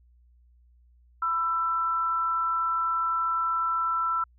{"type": "tone pair together", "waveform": "sine", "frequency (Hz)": [997.4, 1334], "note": ["B5", "E6"], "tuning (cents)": [17, 20], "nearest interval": "perfect fourth", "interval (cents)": 503, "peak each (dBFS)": [-33, -24], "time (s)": [1.22, 4.24], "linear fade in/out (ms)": 5, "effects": ["added 60 Hz sine -56 dBFS peak until 4.38 s"]}